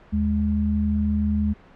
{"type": "tone pair together", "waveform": "sine", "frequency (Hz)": [78.36, 209.2], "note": ["D#2", "G#3"], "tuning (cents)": [13, 13], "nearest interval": "octave + perfect fourth", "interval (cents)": 1700, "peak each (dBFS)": [-23, -21], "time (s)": [0.12, 1.54], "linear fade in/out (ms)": 20, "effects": ["pink hiss -50 dBFS RMS until 1.75 s", "low-pass 2000 Hz 12 dB/octave"]}